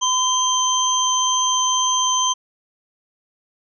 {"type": "tone cluster", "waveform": "sine", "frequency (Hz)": [1015, 3151, 6170], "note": ["B5", "G7", "G8"], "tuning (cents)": [47, 8, -28], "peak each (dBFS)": [-20, -22, -20], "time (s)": [0.01, 2.34], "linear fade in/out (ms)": 20, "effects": []}